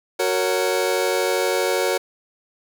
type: chord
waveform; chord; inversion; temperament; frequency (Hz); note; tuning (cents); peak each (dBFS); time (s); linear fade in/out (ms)
sawtooth; F# major; none; just; 370 / 462.5 / 555; F#4 / A#4 / C#5; 0 / -14 / +2; -19; 0.19-1.98; 10
effects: none